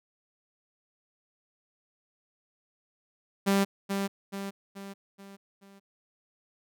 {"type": "tone with echo", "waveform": "sawtooth", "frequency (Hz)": 197.2, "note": "G3", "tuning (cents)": 11, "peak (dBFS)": -18, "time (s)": [3.46, 3.65], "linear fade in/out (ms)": 20, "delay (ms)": 430, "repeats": 5, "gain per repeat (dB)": -6, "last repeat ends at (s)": 5.8, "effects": []}